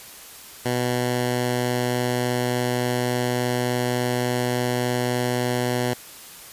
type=tone; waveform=10% pulse; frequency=123.47 Hz; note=B2; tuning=in tune; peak=-13 dBFS; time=0.65-5.94 s; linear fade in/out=10 ms; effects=white hiss -42 dBFS RMS until 6.52 s + resampled to 32000 Hz